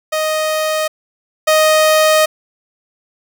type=tone pair in turn; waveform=sawtooth; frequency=623 / 623 Hz; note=D#5 / D#5; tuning=+2 / +2 cents; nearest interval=unison; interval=0 cents; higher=neither; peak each=-11 / -5 dBFS; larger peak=second; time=0.12-0.88 / 1.47-2.26 s; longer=second; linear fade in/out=10 ms; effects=none